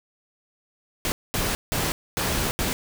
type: noise bursts at uneven times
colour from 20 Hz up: pink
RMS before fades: -25 dBFS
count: 5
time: 1.05-1.12 / 1.34-1.55 / 1.72-1.92 / 2.17-2.51 / 2.59-2.73 s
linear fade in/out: 0 ms
effects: none